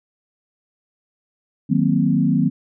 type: chord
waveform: sine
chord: C half-diminished seventh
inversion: first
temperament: equal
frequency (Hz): 155.56 / 185 / 233.1 / 261.6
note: Eb3 / Gb3 / Bb3 / C4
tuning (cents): 0 / 0 / 0 / 0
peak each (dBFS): -20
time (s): 1.69-2.5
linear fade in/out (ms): 20
effects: none